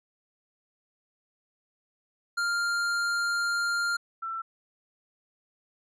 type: tone pair in turn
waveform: square / sine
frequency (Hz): 1398 / 1339.2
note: F6 / E6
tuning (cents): +1 / +27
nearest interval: minor second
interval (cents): 74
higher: first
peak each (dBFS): -26 / -31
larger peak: first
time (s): 2.37-3.97 / 4.22-4.42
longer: first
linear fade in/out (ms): 10
effects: low-pass 8000 Hz 12 dB/octave